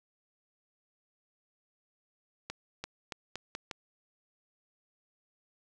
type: accelerating click train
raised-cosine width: 0.2 ms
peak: -20 dBFS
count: 6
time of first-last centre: 2.5-3.712 s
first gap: 340 ms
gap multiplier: 0.83
effects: none